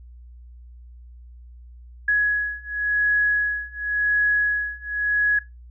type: beating tone pair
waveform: sine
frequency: 1676 / 1676.92 Hz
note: G#6 / G#6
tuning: +15 / +16 cents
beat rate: 0.92 Hz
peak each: -22 / -21 dBFS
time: 2.08-5.39 s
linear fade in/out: 5 ms
effects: noise-tail reverb RT60 0.2 s tail -18 dB re dry + added 60 Hz sine -41 dBFS peak until 5.7 s